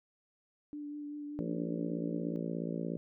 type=tone with vibrato; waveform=sine; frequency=293.7 Hz; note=D4; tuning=in tune; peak=-39 dBFS; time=0.73-2.36 s; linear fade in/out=0 ms; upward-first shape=triangle; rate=5.2 Hz; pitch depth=18 cents each way
type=harmonic tone; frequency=56.9 Hz; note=A#1; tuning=41 cents flat; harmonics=3 / 4 / 5 / 6 / 7 / 8 / 9 / 10; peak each=-38 / -40 / -42 / -44 / -45 / -46 / -47 / -48 dBFS; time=1.39-2.97 s; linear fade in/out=0 ms
effects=none